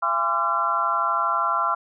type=tone cluster; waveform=sine; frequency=677 / 815 / 1027 / 1159 / 1360 Hz; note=E5 / G#5 / C6 / D6 / F6; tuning=+46 / -33 / -33 / -23 / -46 cents; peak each=-30 / -31 / -25 / -27 / -23 dBFS; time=0.02-1.75 s; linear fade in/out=10 ms; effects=none